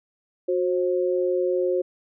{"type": "tone pair together", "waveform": "sine", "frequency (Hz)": [364.6, 533], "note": ["F#4", "C5"], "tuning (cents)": [-25, 32], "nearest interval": "perfect fifth", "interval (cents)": 657, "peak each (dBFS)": [-22, -24], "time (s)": [0.48, 1.82], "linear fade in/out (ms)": 10, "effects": []}